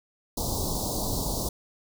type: band-stop noise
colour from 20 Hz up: pink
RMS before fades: -29 dBFS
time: 0.37-1.49 s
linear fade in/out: 5 ms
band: 1000 to 4000 Hz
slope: 48 dB/octave
effects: none